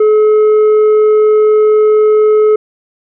triangle tone with tanh clipping, 427.9 Hz, A4, 48 cents flat, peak -6 dBFS, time 0-2.56 s, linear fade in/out 5 ms, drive 9 dB, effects none

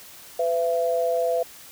sine tone pair together, 503.6 / 673 Hz, B4 / E5, +34 / +36 cents, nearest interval perfect fourth, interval 502 cents, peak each -23 dBFS, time 0.39-1.43 s, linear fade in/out 5 ms, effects white hiss -45 dBFS RMS until 1.71 s

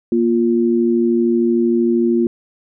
sine tone pair together, 236.2 / 349.2 Hz, A#3 / F4, +23 / 0 cents, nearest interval perfect fifth, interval 677 cents, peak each -15 dBFS, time 0.12-2.27 s, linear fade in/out 2 ms, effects none

